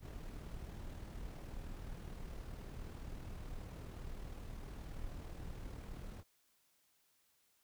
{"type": "noise with amplitude modulation", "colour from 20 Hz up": "brown", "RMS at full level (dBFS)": -45, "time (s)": [0, 6.24], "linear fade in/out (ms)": 50, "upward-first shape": "sine", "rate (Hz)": 39.1, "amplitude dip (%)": 40, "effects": ["white hiss -75 dBFS RMS until 7.63 s"]}